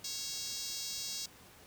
5% pulse tone with high-pass filter, 551 Hz, C#5, 11 cents flat, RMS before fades -40 dBFS, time 0.04-1.26 s, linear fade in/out 5 ms, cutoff 5000 Hz, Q 1.4, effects pink hiss -57 dBFS RMS until 1.66 s + high-pass 60 Hz 12 dB/octave

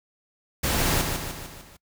pink noise with echo, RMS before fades -24 dBFS, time 0.63-1.02 s, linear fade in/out 10 ms, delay 150 ms, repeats 5, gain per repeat -5 dB, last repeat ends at 1.77 s, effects noise-tail reverb RT60 0.1 s tail -23 dB re dry

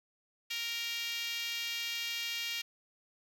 5% pulse tone with high-pass filter, 466.2 Hz, A#4, in tune, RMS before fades -37 dBFS, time 0.5-2.62 s, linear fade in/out 10 ms, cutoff 2500 Hz, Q 2.2, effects none

